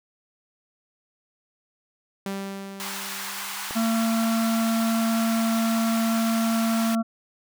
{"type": "tone with exponential decay", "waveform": "sawtooth", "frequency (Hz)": 196, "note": "G3", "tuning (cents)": 0, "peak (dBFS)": -24, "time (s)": [2.26, 4.47], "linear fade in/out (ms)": 2, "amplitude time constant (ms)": 480}
{"type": "high-pass noise", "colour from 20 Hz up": "pink", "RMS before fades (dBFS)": -33, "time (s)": [2.8, 6.95], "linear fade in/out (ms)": 0, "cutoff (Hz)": 810, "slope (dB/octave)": 48}
{"type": "click", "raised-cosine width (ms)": 1, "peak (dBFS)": -20, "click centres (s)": 3.709}
{"type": "harmonic tone", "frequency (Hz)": 226.3, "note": "A3", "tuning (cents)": 49, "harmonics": [1, 3, 5, 6], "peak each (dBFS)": [-21, -30, -39, -35], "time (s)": [3.75, 7.03], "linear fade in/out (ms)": 20}
{"effects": []}